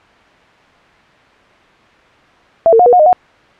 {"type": "tone with pitch steps", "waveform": "sine", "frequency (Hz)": [665, 452.9, 717, 485.5, 721, 614, 727], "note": ["E5", "A#4", "F5", "B4", "F#5", "D#5", "F#5"], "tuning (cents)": [15, -50, 45, -30, -45, -23, -31], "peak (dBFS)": -4, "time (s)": [2.66, 3.129], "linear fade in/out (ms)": 0, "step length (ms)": 67, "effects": ["white hiss -45 dBFS RMS until 3.59 s", "low-pass 2000 Hz 12 dB/octave"]}